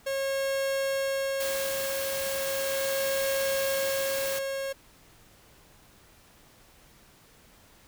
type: tone with tremolo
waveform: 45% pulse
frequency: 544 Hz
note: C#5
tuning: 33 cents flat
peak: -26 dBFS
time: 0.06-4.73 s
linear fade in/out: 10 ms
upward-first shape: sine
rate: 0.37 Hz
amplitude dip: 40%
type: noise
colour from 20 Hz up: white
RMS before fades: -35 dBFS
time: 1.4-4.39 s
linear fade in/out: 5 ms
effects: pink hiss -57 dBFS RMS until 7.87 s